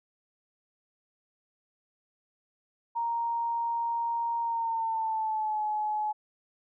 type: tone with pitch glide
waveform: sine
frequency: 932.3 to 850 Hz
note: A#5 to G#5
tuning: 0 to +40 cents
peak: -27 dBFS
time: 2.95-6.13 s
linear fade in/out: 20 ms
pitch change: -160 cents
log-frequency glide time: 4.41-5.63 s
effects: none